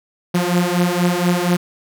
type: beating tone pair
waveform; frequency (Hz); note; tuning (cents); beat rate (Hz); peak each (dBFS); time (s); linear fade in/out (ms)
sawtooth; 174.61 / 178.81; F3 / F3; 0 / +41; 4.2; -14; 0.34-1.57; 10
effects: none